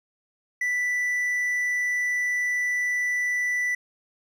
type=tone; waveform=triangle; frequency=1975.5 Hz; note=B6; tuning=in tune; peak=-21 dBFS; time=0.61-3.75 s; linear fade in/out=5 ms; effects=none